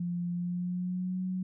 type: tone with pitch glide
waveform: sine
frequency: 174.61 to 184.99 Hz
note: F3 to F#3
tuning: 0 to 0 cents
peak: -30 dBFS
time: 0-1.43 s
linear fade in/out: 5 ms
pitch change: +100 cents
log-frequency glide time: 0.32-1.22 s
effects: none